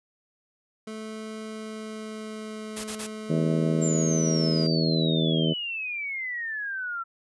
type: tone with pitch glide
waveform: 25% pulse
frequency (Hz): 218.1 to 216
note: A3 to A3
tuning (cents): -15 to -32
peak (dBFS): -31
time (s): 0.87-4.67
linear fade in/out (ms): 5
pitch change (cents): -17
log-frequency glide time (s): 1.44-2.67
type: noise bursts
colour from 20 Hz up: white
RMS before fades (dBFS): -34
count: 3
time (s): 2.76-3.07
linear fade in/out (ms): 10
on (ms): 82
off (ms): 32
type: harmonic tone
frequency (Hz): 80.2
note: E2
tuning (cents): -47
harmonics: 2 / 3 / 4 / 5 / 6 / 7 / 8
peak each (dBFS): -24 / -28 / -30 / -32 / -34 / -35 / -36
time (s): 3.29-5.54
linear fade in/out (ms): 20
type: exponential sweep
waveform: sine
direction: down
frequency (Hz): 7459 to 1340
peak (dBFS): -29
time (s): 3.81-7.04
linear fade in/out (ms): 20
effects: resampled to 24000 Hz